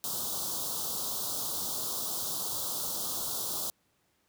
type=band-stop noise; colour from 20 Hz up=white; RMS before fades=-34 dBFS; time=0.04-3.7 s; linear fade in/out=0 ms; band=1300 to 3400 Hz; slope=48 dB/octave; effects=pink hiss -72 dBFS RMS until 4.28 s + high-pass 80 Hz 12 dB/octave